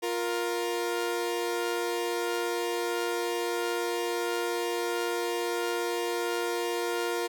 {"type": "tone pair together", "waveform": "sawtooth", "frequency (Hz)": [351.3, 468.9], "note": ["F4", "A#4"], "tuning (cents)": [10, 10], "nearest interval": "perfect fourth", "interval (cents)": 500, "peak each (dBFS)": -27, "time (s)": [0.02, 7.28], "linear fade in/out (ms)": 20, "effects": []}